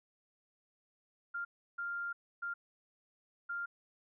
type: tone bursts at uneven times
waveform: sine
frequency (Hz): 1396.9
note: F6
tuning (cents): 0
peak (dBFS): -36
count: 4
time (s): 1.34-1.45 / 1.78-2.13 / 2.42-2.54 / 3.49-3.66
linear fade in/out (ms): 10
effects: none